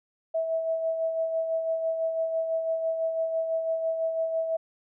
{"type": "tone with tremolo", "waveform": "sine", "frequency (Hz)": 651, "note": "E5", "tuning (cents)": -22, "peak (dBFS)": -23, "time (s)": [0.34, 4.57], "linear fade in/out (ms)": 10, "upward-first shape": "sine", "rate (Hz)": 6, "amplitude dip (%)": 45, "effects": []}